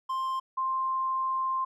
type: tone pair in turn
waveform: triangle / sine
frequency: 1051 / 1051 Hz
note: C6 / C6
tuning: +7 / +7 cents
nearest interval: unison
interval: 0 cents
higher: neither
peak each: -26 dBFS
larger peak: neither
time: 0.09-0.4 / 0.57-1.65 s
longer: second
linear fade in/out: 10 ms
effects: none